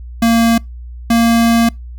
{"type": "tone pair in turn", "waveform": "square", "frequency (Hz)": [230.2, 231.4], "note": ["A#3", "A#3"], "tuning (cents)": [-22, -13], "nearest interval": "unison", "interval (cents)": 9, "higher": "second", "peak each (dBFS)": -9, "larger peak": "neither", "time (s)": [[0.22, 0.58], [1.1, 1.69]], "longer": "second", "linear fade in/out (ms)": 5, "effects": ["noise-tail reverb RT60 0.2 s tail -26 dB re dry", "added 60 Hz sine -27 dBFS peak until 1.98 s"]}